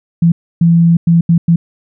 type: tone bursts at uneven times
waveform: sine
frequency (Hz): 168.3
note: E3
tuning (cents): +36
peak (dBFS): -5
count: 5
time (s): 0.22-0.32 / 0.61-0.97 / 1.07-1.21 / 1.29-1.38 / 1.48-1.56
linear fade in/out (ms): 5
effects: none